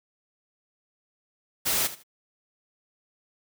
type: noise with echo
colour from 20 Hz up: white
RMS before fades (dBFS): -25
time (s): 1.65-1.88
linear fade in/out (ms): 20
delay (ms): 78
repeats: 2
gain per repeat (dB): -14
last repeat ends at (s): 2.036
effects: none